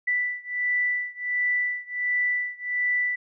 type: beating tone pair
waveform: sine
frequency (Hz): 1975.5 / 1976.9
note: B6 / B6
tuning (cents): 0 / +1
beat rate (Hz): 1.4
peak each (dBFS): -26 / -27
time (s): 0.07-3.16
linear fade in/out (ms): 10
effects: none